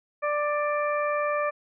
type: harmonic tone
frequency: 590 Hz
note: D5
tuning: 8 cents sharp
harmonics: 1 / 2 / 3 / 4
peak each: -26 / -28 / -34 / -36 dBFS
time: 0.22-1.51 s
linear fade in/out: 20 ms
effects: none